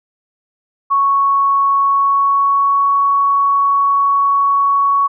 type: tone with pitch glide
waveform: sine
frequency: 1108.7 to 1117.1 Hz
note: C#6 to C#6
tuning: 0 to +13 cents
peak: -10 dBFS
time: 0.9-5.08 s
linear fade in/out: 20 ms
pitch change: +13 cents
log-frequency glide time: 1.77-2.94 s
effects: none